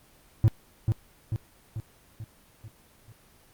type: tone with echo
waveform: triangle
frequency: 110 Hz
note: A2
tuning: in tune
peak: -13 dBFS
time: 0.44-0.48 s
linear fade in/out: 0 ms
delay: 440 ms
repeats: 6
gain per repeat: -5 dB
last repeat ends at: 3.12 s
effects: pink hiss -58 dBFS RMS until 3.53 s + Opus 24 kbps